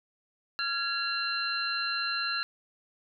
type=tone cluster; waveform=sine; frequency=1376 / 1665 / 2755 / 4100 Hz; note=F6 / G#6 / F7 / C8; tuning=-26 / +4 / -24 / -36 cents; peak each=-33 / -35 / -37 / -32 dBFS; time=0.59-2.43 s; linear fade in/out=0 ms; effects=none